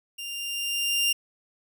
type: tone with level ramp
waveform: sawtooth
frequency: 2794 Hz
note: F7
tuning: in tune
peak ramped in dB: -31 to -17 dBFS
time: 0.18-1.13 s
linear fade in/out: 10 ms
effects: none